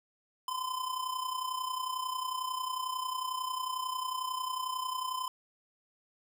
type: tone with amplitude modulation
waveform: square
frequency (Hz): 1023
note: C6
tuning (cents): -39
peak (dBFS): -31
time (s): 0.48-5.28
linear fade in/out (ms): 2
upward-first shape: sine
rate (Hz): 31.1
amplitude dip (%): 65
effects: none